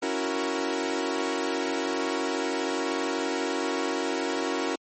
sawtooth chord, F# dominant seventh, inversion second, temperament equal, 277.2 / 329.6 / 370 / 466.2 Hz, C#4 / E4 / F#4 / A#4, 0 / 0 / 0 / 0 cents, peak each -28 dBFS, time 0.02-4.76 s, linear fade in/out 10 ms, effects MP3 32 kbps

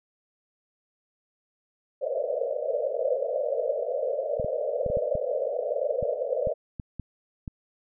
pink band-pass noise, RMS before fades -28 dBFS, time 2.01-6.54 s, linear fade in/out 20 ms, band 470 to 640 Hz, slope 96 dB/octave
clicks, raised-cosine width 5 ms, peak -22 dBFS, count 11, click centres 4.398 / 4.446 / 4.863 / 4.901 / 4.971 / 5.153 / 6.027 / 6.472 / 6.798 / 6.997 / 7.478 s
effects none

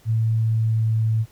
sine tone with pitch glide, 112 to 111.03 Hz, A2 to A2, +31 to +16 cents, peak -17 dBFS, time 0.05-1.26 s, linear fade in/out 50 ms, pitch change -15 cents, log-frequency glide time 0.31-1.01 s, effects pink hiss -55 dBFS RMS until 1.31 s

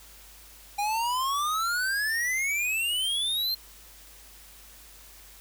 square exponential sweep, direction up, 805 to 4217 Hz, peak -26 dBFS, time 0.78-3.55 s, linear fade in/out 10 ms, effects added 50 Hz sine -54 dBFS peak until 5.4 s + white hiss -51 dBFS RMS until 5.4 s

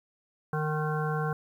harmonic tone, 153.4 Hz, D#3, 24 cents flat, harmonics 1 / 3 / 5 / 7 / 9 / 10, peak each -29 / -34 / -36 / -37 / -39 / -39 dBFS, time 0.53-1.33 s, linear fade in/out 2 ms, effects 10-bit

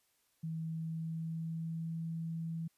sine tone with pitch glide, 161.5 to 164.04 Hz, E3 to E3, -35 to -8 cents, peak -36 dBFS, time 0.43-2.68 s, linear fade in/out 10 ms, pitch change +27 cents, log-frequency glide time 0.64-1.99 s, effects white hiss -75 dBFS RMS until 2.77 s + resampled to 32000 Hz

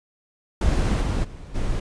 brown noise with level steps, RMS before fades -19 / -22 / -38 / -25 dBFS, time 0.61-1.8 s, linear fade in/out 5 ms, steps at 1 / 1.23 / 1.54 s, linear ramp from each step 20 ms, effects resampled to 22050 Hz

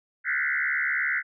sine tone with frequency modulation, 1760 Hz, A6, in tune, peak -23 dBFS, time 0.24-1.23 s, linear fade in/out 50 ms, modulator 71.6 Hz, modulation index 4.5, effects none

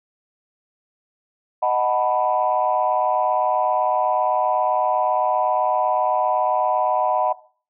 sine chord, B dominant seventh, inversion first, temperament equal, 622.3 / 740 / 880 / 987.8 Hz, D#5 / F#5 / A5 / B5, 0 / 0 / 0 / 0 cents, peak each -22 / -20 / -26 / -22 dBFS, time 1.62-7.33 s, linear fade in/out 10 ms, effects noise-tail reverb RT60 0.4 s tail -17 dB re dry + tanh soft clip ceiling -7 dBFS

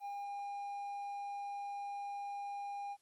triangle tone, 807 Hz, G#5, 50 cents flat, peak -38 dBFS, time 0-2.97 s, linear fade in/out 50 ms, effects white hiss -75 dBFS RMS until 3.01 s + Opus 32 kbps

